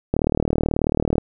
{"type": "click train", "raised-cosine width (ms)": 2, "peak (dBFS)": -5, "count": 41, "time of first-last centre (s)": [0.14, 1.182], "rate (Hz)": 38.4, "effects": []}